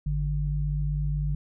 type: tone pair together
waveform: sine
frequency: 51.99 / 147.6 Hz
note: G#1 / D3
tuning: +3 / +9 cents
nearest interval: octave + tritone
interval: 1806 cents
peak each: -27 dBFS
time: 0.06-1.35 s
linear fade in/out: 5 ms
effects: none